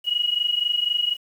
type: tone pair together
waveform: sine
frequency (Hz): 2894 / 2918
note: F#7 / F#7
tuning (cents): -39 / -25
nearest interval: unison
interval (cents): 14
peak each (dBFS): -22 / -24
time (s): 0.04-1.17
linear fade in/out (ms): 50
effects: 8-bit